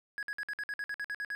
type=tone bursts; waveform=triangle; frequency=1666 Hz; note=G#6; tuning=5 cents sharp; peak=-32 dBFS; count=12; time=0.18-1.35 s; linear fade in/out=0 ms; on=48 ms; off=54 ms; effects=none